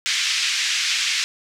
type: band-pass noise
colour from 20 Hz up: pink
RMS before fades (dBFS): -22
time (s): 0.06-1.24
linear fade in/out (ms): 0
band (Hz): 2000 to 6500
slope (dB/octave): 24
effects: none